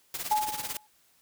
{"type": "noise with tremolo", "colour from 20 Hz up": "white", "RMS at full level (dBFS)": -32, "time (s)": [0.14, 0.77], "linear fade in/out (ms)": 2, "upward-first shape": "triangle", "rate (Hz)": 18, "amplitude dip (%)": 85}
{"type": "tone with exponential decay", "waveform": "sine", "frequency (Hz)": 850, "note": "G#5", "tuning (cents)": 40, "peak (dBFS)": -20, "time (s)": [0.31, 0.87], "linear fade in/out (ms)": 5, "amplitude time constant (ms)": 120}
{"effects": ["white hiss -65 dBFS RMS until 1.21 s"]}